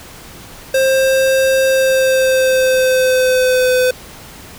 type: tone with pitch glide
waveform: square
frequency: 530 to 506.1 Hz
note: C5 to B4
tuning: +22 to +42 cents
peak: -11 dBFS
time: 0.74-3.91 s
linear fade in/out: 5 ms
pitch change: -80 cents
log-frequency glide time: 1.65-3.74 s
effects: pink hiss -36 dBFS RMS until 4.58 s